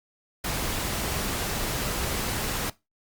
pink noise, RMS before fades -29 dBFS, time 0.44-2.7 s, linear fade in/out 5 ms, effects noise-tail reverb RT60 0.2 s tail -19 dB re dry + Opus 48 kbps

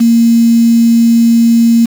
sine tone with quantisation, 231.6 Hz, A#3, 11 cents flat, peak -4 dBFS, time 0-1.86 s, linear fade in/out 10 ms, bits 4, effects none

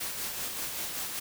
white noise with tremolo, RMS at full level -34 dBFS, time 0-1.2 s, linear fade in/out 10 ms, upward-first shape sine, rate 5.2 Hz, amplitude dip 35%, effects none

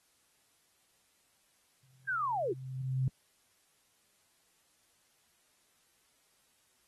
sine tone with exponential growth, 130.81 Hz, C3, in tune, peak -26 dBFS, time 1.83-3.08 s, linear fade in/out 2 ms, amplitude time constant 270 ms
sine linear sweep, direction down, 1629 to 303.7 Hz, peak -30 dBFS, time 2.07-2.54 s, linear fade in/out 20 ms
effects white hiss -71 dBFS RMS until 6.87 s + AAC 32 kbps

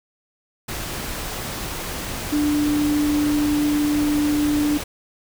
sine tone in noise, 295.6 Hz, D4, 11 cents sharp, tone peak -17 dBFS, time 2.32-4.78 s, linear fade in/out 10 ms, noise pink, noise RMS -29 dBFS, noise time 0.68-4.84 s, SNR +9 dB, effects none

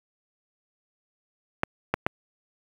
clicks, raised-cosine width 0.5 ms, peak -7 dBFS, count 3, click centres 1.634 / 1.94 / 2.065 s, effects high-pass 60 Hz 12 dB/octave + 7-bit

